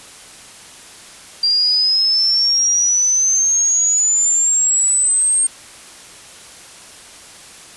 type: exponential sweep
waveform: sine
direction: up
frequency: 4735 to 8580 Hz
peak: -12 dBFS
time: 1.43-5.47 s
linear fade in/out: 5 ms
effects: white hiss -39 dBFS RMS until 7.76 s + resampled to 24000 Hz